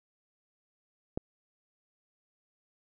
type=click; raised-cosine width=2 ms; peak=-18 dBFS; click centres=1.175 s; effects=none